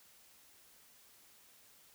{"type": "silence", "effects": ["white hiss -63 dBFS RMS until 1.94 s"]}